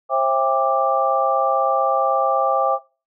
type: tone cluster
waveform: sine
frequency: 533 / 662 / 798 / 1176 Hz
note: C5 / E5 / G5 / D6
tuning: +32 / +7 / +31 / +2 cents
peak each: -21 dBFS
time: 0.09-2.79 s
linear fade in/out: 50 ms
effects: noise-tail reverb RT60 0.3 s tail -19 dB re dry